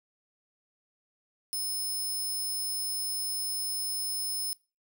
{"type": "tone", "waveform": "10% pulse", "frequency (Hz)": 5210, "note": "E8", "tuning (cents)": -21, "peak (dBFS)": -25, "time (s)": [1.53, 4.53], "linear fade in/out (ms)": 0, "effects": ["noise-tail reverb RT60 0.3 s tail -22 dB re dry"]}